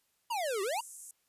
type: exponential two-way sweep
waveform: square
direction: down then up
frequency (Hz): 995 to 370 to 995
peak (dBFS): -32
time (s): 0.3-0.81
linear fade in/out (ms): 10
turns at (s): 0.62
type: band-pass noise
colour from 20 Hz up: pink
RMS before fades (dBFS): -49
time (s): 0.45-1.11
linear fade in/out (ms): 2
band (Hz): 7000 to 11000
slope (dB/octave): 48
effects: white hiss -75 dBFS RMS until 1.28 s + resampled to 32000 Hz